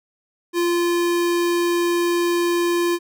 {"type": "tone", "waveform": "square", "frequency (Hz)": 346.2, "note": "F4", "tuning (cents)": -15, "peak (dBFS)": -18, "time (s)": [0.53, 2.99], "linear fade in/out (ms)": 50, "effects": []}